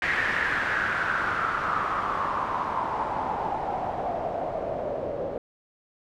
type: noise with low-pass filter sweep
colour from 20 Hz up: white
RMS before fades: -28 dBFS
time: 0.02-5.38 s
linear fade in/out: 2 ms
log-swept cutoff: 1900 to 530 Hz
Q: 5.3
effects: none